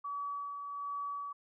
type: tone with tremolo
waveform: sine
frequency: 1141 Hz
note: C#6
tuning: 50 cents sharp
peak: -35 dBFS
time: 0.04-1.33 s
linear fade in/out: 10 ms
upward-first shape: sine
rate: 1.3 Hz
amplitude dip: 40%
effects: none